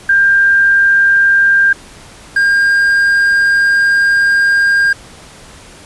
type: tone pair in turn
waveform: sine / triangle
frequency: 1594 / 1607.9 Hz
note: G6 / G6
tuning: +28 / +44 cents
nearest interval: unison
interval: 16 cents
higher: second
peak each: -6 dBFS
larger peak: neither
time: 0.09-1.73 / 2.36-4.93 s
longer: second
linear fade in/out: 5 ms
effects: pink hiss -37 dBFS RMS until 5.85 s + resampled to 24000 Hz